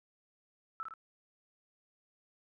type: tone with echo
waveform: sine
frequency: 1318.5 Hz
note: E6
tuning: in tune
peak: -36 dBFS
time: 0.8-0.83 s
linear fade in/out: 0 ms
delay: 54 ms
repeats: 2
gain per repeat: -4 dB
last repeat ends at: 0.938 s
effects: none